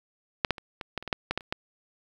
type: clicks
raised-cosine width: 0.3 ms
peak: -6 / -8 / -24 / -19 / -14 / -25 / -19 / -8 / -11 / -12 / -30 / -12 dBFS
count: 12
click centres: 0.448 / 0.507 / 0.582 / 0.812 / 0.977 / 1.026 / 1.077 / 1.128 / 1.31 / 1.376 / 1.408 / 1.525 s
effects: 8-bit